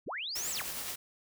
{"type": "linear two-way sweep", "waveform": "sine", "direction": "up then down", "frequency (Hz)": [33.61, 7920, 33.61], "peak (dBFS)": -35, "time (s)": [0.06, 0.63], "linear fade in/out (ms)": 20, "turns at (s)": 0.51}
{"type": "noise with tremolo", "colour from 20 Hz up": "white", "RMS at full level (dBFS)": -37, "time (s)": [0.35, 0.96], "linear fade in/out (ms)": 10, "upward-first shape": "triangle", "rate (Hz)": 9.7, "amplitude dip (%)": 40}
{"effects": []}